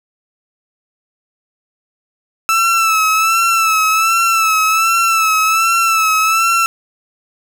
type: tone with vibrato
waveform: 30% pulse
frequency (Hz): 1318.5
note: E6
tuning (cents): 0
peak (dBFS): -8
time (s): 2.49-6.66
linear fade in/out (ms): 0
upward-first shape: sine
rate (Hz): 1.3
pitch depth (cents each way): 49
effects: none